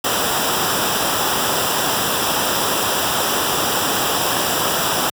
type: noise with comb filter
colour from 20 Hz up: pink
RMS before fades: -19 dBFS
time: 0.04-5.1 s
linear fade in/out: 5 ms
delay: 0.46 ms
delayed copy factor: -0.7
effects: high-pass 100 Hz 12 dB/octave